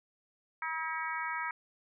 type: harmonic tone with a mistuned harmonic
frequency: 320 Hz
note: D#4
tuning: 49 cents sharp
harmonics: 3 / 4 / 5 / 6 / 7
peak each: -38 / -39 / -40 / -41 / -41 dBFS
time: 0.62-1.51 s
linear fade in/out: 2 ms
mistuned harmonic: 5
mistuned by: +16 cents
effects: none